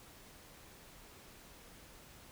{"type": "silence", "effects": ["pink hiss -57 dBFS RMS until 2.31 s"]}